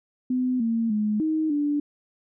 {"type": "tone with pitch steps", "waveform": "sine", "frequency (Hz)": [253.3, 228.4, 211.6, 313.9, 292], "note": ["B3", "A#3", "G#3", "D#4", "D4"], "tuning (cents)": [44, -35, 33, 15, -10], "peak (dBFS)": -21, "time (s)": [0.3, 1.8], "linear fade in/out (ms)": 5, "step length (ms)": 300, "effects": []}